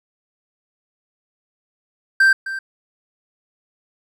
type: tone with echo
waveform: triangle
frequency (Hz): 1568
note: G6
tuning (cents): 0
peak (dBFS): -8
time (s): 2.2-2.33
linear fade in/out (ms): 5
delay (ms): 260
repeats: 1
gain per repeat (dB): -14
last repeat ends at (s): 2.59
effects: none